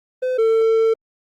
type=tone pair in turn; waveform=triangle; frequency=510 / 448.4 Hz; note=C5 / A4; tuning=-44 / +33 cents; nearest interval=major second; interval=223 cents; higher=first; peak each=-16 / -11 dBFS; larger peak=second; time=0.22-0.38 / 0.38-0.94 s; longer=second; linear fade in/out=10 ms; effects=Opus 24 kbps